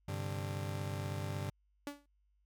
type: chord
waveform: 40% pulse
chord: G suspended fourth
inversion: none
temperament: just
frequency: 98 / 130.67 / 147 Hz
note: G2 / C3 / D3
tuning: 0 / -2 / +2 cents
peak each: -38 / -44 / -41 dBFS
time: 0.08-1.5 s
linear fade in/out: 5 ms
type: tone with exponential decay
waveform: sawtooth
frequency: 287.1 Hz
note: D4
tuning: 39 cents flat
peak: -32 dBFS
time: 1.87-2.06 s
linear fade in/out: 1 ms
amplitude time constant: 41 ms
effects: added 50 Hz sine -70 dBFS peak until 2.45 s + MP3 96 kbps